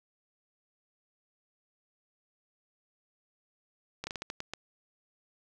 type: slowing click train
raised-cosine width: 0.2 ms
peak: -19 dBFS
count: 8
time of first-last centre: 4.04-4.536 s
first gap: 30 ms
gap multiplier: 1.28
effects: none